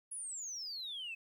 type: exponential sweep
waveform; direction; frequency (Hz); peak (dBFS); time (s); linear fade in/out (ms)
sine; down; 10548 to 2555; -39; 0.11-1.15; 10
effects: tanh soft clip ceiling -37 dBFS + 12-bit